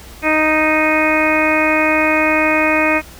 harmonic tone, 310.7 Hz, D#4, 2 cents flat, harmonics 1 / 2 / 3 / 4 / 5 / 6 / 7 / 8, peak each -18 / -18 / -22 / -22 / -24 / -23 / -20 / -18 dBFS, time 0.22-3.02 s, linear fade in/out 50 ms, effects added 60 Hz sine -39 dBFS peak until 3.19 s + pink hiss -39 dBFS RMS until 3.19 s

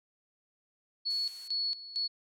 sine tone with tremolo, 4392 Hz, C#8, 17 cents flat, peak -29 dBFS, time 1.05-2.08 s, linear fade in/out 20 ms, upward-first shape square, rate 2.2 Hz, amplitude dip 80%
blue noise, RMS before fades -49 dBFS, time 1.1-1.48 s, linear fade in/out 5 ms
effects low-pass 10000 Hz 12 dB/octave

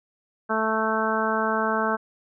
harmonic tone, 220 Hz, A3, in tune, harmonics 1 / 2 / 3 / 4 / 5 / 6 / 7, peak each -29 / -29 / -29 / -29 / -29 / -29 / -29 dBFS, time 0.49-1.97 s, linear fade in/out 20 ms, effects none

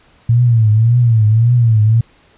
sine tone with vibrato, 114.3 Hz, A#2, 34 cents flat, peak -7 dBFS, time 0.29-2.01 s, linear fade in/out 5 ms, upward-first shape triangle, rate 1.8 Hz, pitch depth 140 cents each way, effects pink hiss -50 dBFS RMS until 2.37 s + resampled to 8000 Hz

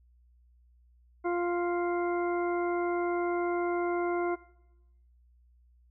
harmonic tone, 349.2 Hz, F4, in tune, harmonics 1 / 2 / 3 / 4 / 6, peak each -28 / -34 / -38 / -40 / -44 dBFS, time 1.24-4.36 s, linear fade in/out 20 ms, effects noise-tail reverb RT60 0.9 s tail -19 dB re dry + added 60 Hz sine -59 dBFS peak until 5.9 s

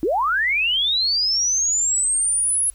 sine linear sweep, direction up, 285.2 to 10670 Hz, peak -17 dBFS, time 0.03-2.7 s, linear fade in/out 0 ms, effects added 50 Hz sine -45 dBFS peak until 2.74 s + white hiss -57 dBFS RMS until 2.74 s

